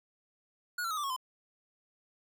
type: tone with pitch steps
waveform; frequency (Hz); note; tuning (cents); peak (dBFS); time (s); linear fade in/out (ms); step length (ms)
square; 1450 / 1352.9 / 1262.3 / 1177.8 / 1098.9 / 1025.3; F#6 / E6 / D#6 / D6 / C#6 / C6; -35 / +45 / +25 / +5 / -15 / -35; -33; 0.78-1.164; 5; 64
effects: none